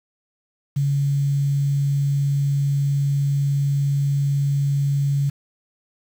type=tone with quantisation; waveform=sine; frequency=140.7 Hz; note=C#3; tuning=26 cents sharp; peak=-17 dBFS; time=0.76-5.3 s; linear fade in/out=10 ms; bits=7; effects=none